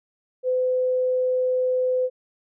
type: tone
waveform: sine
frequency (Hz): 508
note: B4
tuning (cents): +49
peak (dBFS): -19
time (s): 0.43-2.1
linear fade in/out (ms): 50
effects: none